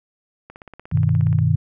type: click train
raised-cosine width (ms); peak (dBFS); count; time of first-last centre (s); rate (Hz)
0.5; -24; 16; 0.5-1.388; 16.9
type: chord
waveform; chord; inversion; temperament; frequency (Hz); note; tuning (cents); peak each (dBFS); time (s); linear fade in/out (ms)
sine; G augmented; none; equal; 98 / 123.47 / 155.56; G2 / B2 / D#3; 0 / 0 / 0; -19 / -19 / -18; 0.92-1.56; 10
effects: none